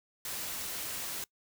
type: noise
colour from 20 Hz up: white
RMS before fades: -38 dBFS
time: 0.25-1.24 s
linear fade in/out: 2 ms
effects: noise-tail reverb RT60 0.1 s tail -23 dB re dry